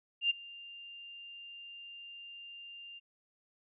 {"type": "tone with ADSR envelope", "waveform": "sine", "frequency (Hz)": 2794, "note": "F7", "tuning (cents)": 0, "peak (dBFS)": -24, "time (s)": [0.21, 3], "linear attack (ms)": 91, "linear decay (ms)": 16, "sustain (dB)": -22, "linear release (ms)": 25, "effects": []}